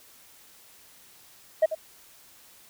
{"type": "tone with echo", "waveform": "sine", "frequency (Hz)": 633, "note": "D#5", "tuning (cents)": 30, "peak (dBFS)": -13, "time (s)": [1.62, 1.66], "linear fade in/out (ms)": 10, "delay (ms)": 91, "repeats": 1, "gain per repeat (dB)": -13, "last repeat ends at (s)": 1.751, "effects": ["tanh soft clip ceiling -15 dBFS", "white hiss -54 dBFS RMS until 2.69 s"]}